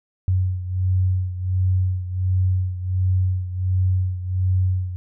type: beating tone pair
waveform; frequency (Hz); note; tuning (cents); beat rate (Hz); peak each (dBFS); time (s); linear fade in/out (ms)
sine; 92.2 / 93.6; F#2 / F#2; -6 / +20; 1.4; -19 / -24; 0.28-4.96; 0
effects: none